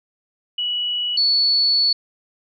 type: tone pair in turn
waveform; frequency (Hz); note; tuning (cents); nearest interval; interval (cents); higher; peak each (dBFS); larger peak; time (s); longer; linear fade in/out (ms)
sine; 2936 / 4430; F#7 / C#8; -14 / -2; perfect fifth; 712; second; -20 / -14; second; 0.58-1.17 / 1.17-1.93; second; 5
effects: none